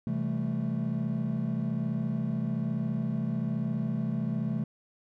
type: chord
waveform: triangle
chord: A minor seventh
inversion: first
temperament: equal with one note detuned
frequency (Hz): 130.81 / 164.81 / 198.85 / 220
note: C3 / E3 / G3 / A3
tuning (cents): 0 / 0 / +25 / 0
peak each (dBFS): -31 / -31 / -34 / -29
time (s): 0.07-4.64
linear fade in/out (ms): 2
effects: tanh soft clip ceiling -19 dBFS